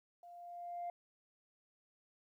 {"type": "tone with level ramp", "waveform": "sine", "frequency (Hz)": 698.5, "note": "F5", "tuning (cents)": 0, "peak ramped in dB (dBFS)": [-53, -37], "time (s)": [0.23, 0.9], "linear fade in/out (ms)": 2, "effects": ["tanh soft clip ceiling -36 dBFS", "13-bit"]}